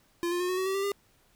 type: tone with pitch steps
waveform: square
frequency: 344.5 / 352.1 / 360 / 367.9 / 376.1 / 384.5 / 393 / 401.7 Hz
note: F4 / F4 / F#4 / F#4 / F#4 / G4 / G4 / G4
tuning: -24 / +14 / -47 / -10 / +28 / -33 / +4 / +42 cents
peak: -28 dBFS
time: 0.23-0.918 s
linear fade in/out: 0 ms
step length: 86 ms
effects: pink hiss -65 dBFS RMS until 1.35 s